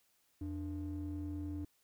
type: ring-modulated tone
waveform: triangle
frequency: 190 Hz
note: F#3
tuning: 46 cents sharp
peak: -32 dBFS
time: 0.41-1.65 s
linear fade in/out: 5 ms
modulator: 105 Hz
effects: tanh soft clip ceiling -32 dBFS + white hiss -74 dBFS RMS until 1.83 s